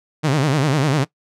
sawtooth tone with vibrato, 143.5 Hz, D3, 40 cents flat, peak -11 dBFS, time 0.23-1.05 s, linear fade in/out 20 ms, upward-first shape sine, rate 10 Hz, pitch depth 170 cents each way, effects noise-tail reverb RT60 0.1 s tail -20 dB re dry + low-pass 8000 Hz 12 dB/octave

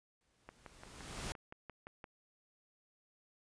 pink noise with exponential growth, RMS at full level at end -40 dBFS, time 0.21-1.32 s, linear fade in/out 0 ms, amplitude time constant 240 ms
click train, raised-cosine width 0.5 ms, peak -33 dBFS, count 10, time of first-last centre 0.49-2.042 s, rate 5.8 Hz
effects resampled to 22050 Hz

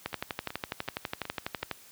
two click trains, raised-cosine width 0.3 ms, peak -15 / -22 dBFS, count 21 / 5, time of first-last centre 0.06-1.713 / 0.13-1.628 s, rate 12.1 / 2.67 Hz, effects white hiss -54 dBFS RMS until 1.91 s + high-pass 60 Hz 12 dB/octave

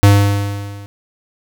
square tone with level ramp, 100.9 Hz, G#2, 49 cents flat, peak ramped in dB -4 to -32 dBFS, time 0.03-0.86 s, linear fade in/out 0 ms, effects none

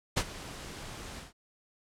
pink noise with ADSR envelope, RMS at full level -26 dBFS, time 0.16-1.33 s, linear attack 18 ms, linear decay 57 ms, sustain -17 dB, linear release 150 ms, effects low-pass 9000 Hz 12 dB/octave

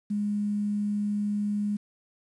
sine tone with quantisation, 206.6 Hz, G#3, 9 cents flat, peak -25 dBFS, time 0.1-1.77 s, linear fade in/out 10 ms, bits 9, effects resampled to 24000 Hz

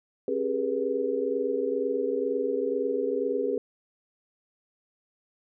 sine tone cluster, 269.5 / 396.5 / 418.6 / 486.6 Hz, C#4 / G4 / G#4 / B4, -49 / +20 / +14 / -26 cents, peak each -33 / -32 / -29 / -29 dBFS, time 0.28-3.58 s, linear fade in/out 2 ms, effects none

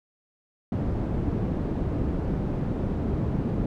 white low-pass noise, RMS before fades -27 dBFS, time 0.72-3.66 s, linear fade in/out 2 ms, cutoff 240 Hz, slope 12 dB/octave, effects none

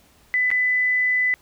sine tone with dropouts, 2000 Hz, B6, 21 cents sharp, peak -17 dBFS, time 0.34-1.34 s, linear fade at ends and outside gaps 0 ms, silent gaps 0.504-0.514 s, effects pink hiss -56 dBFS RMS until 1.41 s

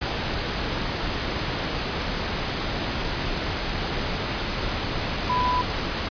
sine tone in noise, 996 Hz, B5, 14 cents sharp, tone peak -21 dBFS, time 5.29-5.62 s, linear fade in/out 10 ms, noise pink, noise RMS -27 dBFS, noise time 0.01-6.09 s, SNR +3 dB, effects resampled to 11025 Hz

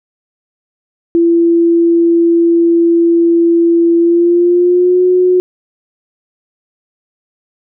sine tone with pitch glide, 337.7 to 364 Hz, E4 to F#4, +42 to -28 cents, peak -6 dBFS, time 1.15-5.4 s, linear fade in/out 0 ms, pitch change +130 cents, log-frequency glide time 3.97-5.03 s, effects none

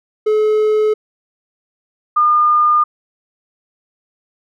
triangle / sine tone pair in turn, 428.7 / 1212.5 Hz, A4 / D#6, -45 / -45 cents, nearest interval octave + tritone, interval 1800 cents, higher second, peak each -9 dBFS, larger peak neither, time 0.26-0.94 / 2.16-2.84 s, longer neither, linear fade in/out 10 ms, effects none

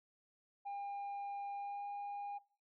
sine tone with pitch glide, 804 to 811.5 Hz, G5 to G#5, +44 to -40 cents, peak -38 dBFS, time 0.65-2.39 s, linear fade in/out 20 ms, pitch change +16 cents, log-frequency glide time 1.54-1.87 s, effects noise-tail reverb RT60 0.4 s tail -22 dB re dry + tanh soft clip ceiling -40 dBFS

